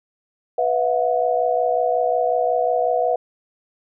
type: chord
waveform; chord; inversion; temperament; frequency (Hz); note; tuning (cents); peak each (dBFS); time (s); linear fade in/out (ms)
sine; B suspended fourth; none; equal with one note detuned; 493.9 / 659.3 / 724.8; B4 / E5 / F#5; 0 / 0 / -36; -21; 0.58-3.16; 5
effects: none